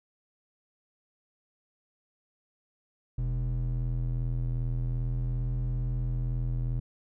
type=ring-modulated tone; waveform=triangle; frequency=82.6 Hz; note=E2; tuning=4 cents sharp; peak=-22 dBFS; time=3.18-6.8 s; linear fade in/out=5 ms; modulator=41.2 Hz; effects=none